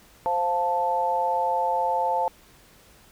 sine chord, F major, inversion second, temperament equal, 523.3 / 698.5 / 880 Hz, C5 / F5 / A5, 0 / 0 / 0 cents, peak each -28 / -28 / -23 dBFS, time 0.26-2.28 s, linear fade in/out 0 ms, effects pink hiss -54 dBFS RMS until 3.11 s

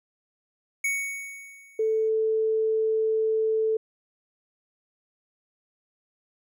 square tone with exponential decay, 2228 Hz, C#7, 8 cents sharp, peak -23 dBFS, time 0.84-2.09 s, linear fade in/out 5 ms, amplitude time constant 270 ms
sine tone, 440 Hz, A4, in tune, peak -21 dBFS, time 1.79-3.77 s, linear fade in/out 5 ms
effects none

